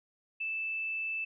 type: tone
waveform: sine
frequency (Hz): 2637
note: E7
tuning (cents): 0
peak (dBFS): -32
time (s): 0.4-1.25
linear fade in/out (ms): 10
effects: none